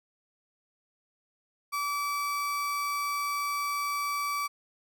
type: tone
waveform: 35% pulse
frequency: 1153 Hz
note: D6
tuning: 32 cents flat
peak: -27 dBFS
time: 1.72-4.48 s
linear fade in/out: 20 ms
effects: none